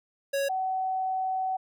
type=tone pair in turn; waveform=square / sine; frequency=554.4 / 754.6 Hz; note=C#5 / F#5; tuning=0 / +34 cents; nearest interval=perfect fourth; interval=534 cents; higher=second; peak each=-26 dBFS; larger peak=neither; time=0.33-0.49 / 0.49-1.57 s; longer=second; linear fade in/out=10 ms; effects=none